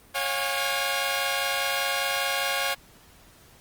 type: tone cluster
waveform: 10% pulse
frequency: 551 / 713 / 814 Hz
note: C#5 / F5 / G#5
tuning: -11 / +36 / -35 cents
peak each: -20 / -21 / -22 dBFS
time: 0.14-2.75 s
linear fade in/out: 20 ms
effects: pink hiss -54 dBFS RMS until 3.6 s + Opus 32 kbps